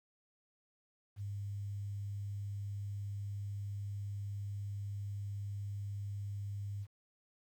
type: tone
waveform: sine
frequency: 100.9 Hz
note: G#2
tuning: 49 cents flat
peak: -38 dBFS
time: 1.16-6.87 s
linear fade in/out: 50 ms
effects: 11-bit